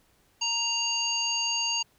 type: harmonic tone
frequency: 932.3 Hz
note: A#5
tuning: in tune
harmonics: 1 / 3 / 5 / 7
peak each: -35 / -29 / -30 / -32 dBFS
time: 0.41-1.83 s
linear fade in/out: 10 ms
effects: pink hiss -65 dBFS RMS until 1.98 s